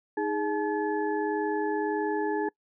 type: tone cluster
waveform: sine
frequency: 313.2 / 414.9 / 862 / 1713 Hz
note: D#4 / G#4 / A5 / A6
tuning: +11 / -2 / -36 / -47 cents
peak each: -31 / -29 / -32 / -36 dBFS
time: 0.17-2.49 s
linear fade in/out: 5 ms
effects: noise-tail reverb RT60 0.1 s tail -25 dB re dry